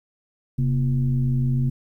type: tone with frequency modulation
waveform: sine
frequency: 132.3 Hz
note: C3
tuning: 20 cents sharp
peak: -18 dBFS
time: 0.58-1.7 s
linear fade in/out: 10 ms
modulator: 107 Hz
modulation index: 0.67
effects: 10-bit